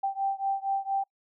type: beating tone pair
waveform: sine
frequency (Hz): 782 / 786.3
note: G5 / G5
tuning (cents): -4 / +5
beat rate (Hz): 4.3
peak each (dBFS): -29 / -30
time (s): 0.03-1.04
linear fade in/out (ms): 10
effects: noise-tail reverb RT60 0.1 s tail -26 dB re dry